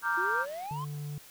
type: chord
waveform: sine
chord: G minor seventh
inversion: first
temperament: equal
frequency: 932.3 / 1174.7 / 1396.9 / 1568 Hz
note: Bb5 / D6 / F6 / G6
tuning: 0 / 0 / 0 / 0 cents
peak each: -33 / -33 / -33 / -30 dBFS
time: 0.02-0.46 s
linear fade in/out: 50 ms
type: click train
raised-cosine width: 0.2 ms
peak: -38 dBFS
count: 112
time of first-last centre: 0.05-0.66 s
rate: 182 Hz
type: exponential sweep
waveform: triangle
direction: up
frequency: 340.6 to 1091 Hz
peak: -34 dBFS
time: 0.17-0.85 s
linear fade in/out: 10 ms
type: tone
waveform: triangle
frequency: 146.83 Hz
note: D3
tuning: in tune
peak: -33 dBFS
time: 0.71-1.18 s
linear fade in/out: 0 ms
effects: white hiss -53 dBFS RMS until 1.3 s